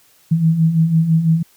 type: beating tone pair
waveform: sine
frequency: 157.9 / 163.9 Hz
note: D#3 / E3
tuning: +26 / -10 cents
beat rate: 6 Hz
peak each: -19 / -12 dBFS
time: 0.31-1.43 s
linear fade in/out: 10 ms
effects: white hiss -53 dBFS RMS until 1.56 s

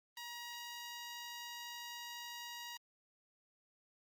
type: tone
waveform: 10% pulse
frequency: 952 Hz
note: A#5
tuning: 36 cents sharp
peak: -37 dBFS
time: 0.17-2.77 s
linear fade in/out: 2 ms
effects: Opus 24 kbps

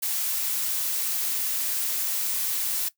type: noise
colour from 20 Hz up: blue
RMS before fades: -27 dBFS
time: 0.02-2.89 s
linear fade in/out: 10 ms
effects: noise-tail reverb RT60 0.1 s tail -17 dB re dry

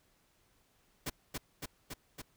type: noise with echo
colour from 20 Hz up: pink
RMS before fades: -36 dBFS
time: 1.06-1.1 s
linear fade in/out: 10 ms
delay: 280 ms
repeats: 4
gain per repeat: -2 dB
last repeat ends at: 2.22 s
effects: pink hiss -71 dBFS RMS until 2.36 s

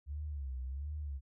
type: tone with vibrato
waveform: sine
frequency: 69.3 Hz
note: C#2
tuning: in tune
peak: -37 dBFS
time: 0.06-1.21 s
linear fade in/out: 50 ms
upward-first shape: sine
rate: 1.4 Hz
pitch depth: 150 cents each way
effects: none

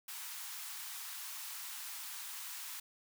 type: high-pass noise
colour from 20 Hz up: white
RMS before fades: -45 dBFS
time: 0.08-2.8 s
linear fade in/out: 5 ms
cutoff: 830 Hz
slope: 48 dB/octave
effects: none

